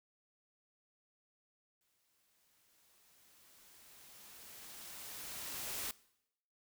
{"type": "noise with exponential growth", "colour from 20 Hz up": "white", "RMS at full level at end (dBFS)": -40, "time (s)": [1.81, 5.91], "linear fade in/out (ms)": 1, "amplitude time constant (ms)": 890, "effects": ["noise-tail reverb RT60 0.8 s tail -21 dB re dry"]}